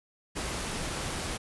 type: noise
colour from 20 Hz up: pink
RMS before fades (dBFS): -34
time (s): 0.35-1.38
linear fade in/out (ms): 20
effects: resampled to 24000 Hz